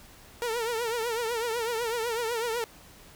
sawtooth tone with vibrato, 463.4 Hz, A#4, 10 cents flat, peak -24 dBFS, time 0.42-2.64 s, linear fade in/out 0 ms, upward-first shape triangle, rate 8 Hz, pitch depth 110 cents each way, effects pink hiss -52 dBFS RMS until 3.15 s

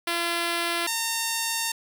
5% pulse tone pair in turn, 341.2 / 913.1 Hz, F4 / A#5, -40 / -36 cents, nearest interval octave + perfect fourth, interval 1704 cents, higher second, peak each -13 dBFS, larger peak neither, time 0.07-0.87 / 0.87-1.72 s, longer second, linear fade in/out 5 ms, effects none

